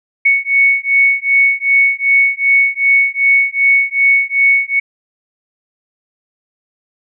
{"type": "beating tone pair", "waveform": "sine", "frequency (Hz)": [2217, 2219.6], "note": ["C#7", "C#7"], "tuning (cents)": [0, 2], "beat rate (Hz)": 2.6, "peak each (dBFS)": -12, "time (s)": [0.25, 4.8], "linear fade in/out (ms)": 10, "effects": []}